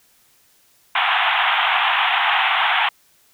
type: band-pass noise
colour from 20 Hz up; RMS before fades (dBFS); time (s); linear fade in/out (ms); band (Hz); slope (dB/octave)
pink; -18; 0.95-2.89; 5; 710 to 3500; 96
effects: white hiss -57 dBFS RMS until 3.33 s